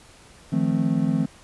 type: chord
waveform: triangle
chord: F dominant seventh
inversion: third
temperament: just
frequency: 157.15 / 174.61 / 218.3 / 261.9 Hz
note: Eb3 / F3 / A3 / C4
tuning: +18 / 0 / -13 / +2 cents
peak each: -23 dBFS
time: 0.52-1.26 s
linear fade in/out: 10 ms
effects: pink hiss -50 dBFS RMS until 1.43 s + resampled to 24000 Hz